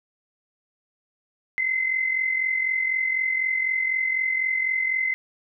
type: tone pair together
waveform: sine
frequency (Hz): 2055 / 2099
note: C7 / C7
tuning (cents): -32 / +5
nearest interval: unison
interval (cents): 37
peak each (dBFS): -22 / -29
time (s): 1.58-5.14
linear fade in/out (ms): 0
effects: none